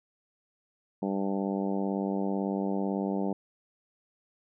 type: harmonic tone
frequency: 98 Hz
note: G2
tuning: in tune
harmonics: 2 / 3 / 4 / 5 / 6 / 7 / 8 / 9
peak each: -30 / -34 / -36 / -38 / -40 / -41 / -42 / -43 dBFS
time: 1.02-3.33 s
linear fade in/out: 5 ms
effects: none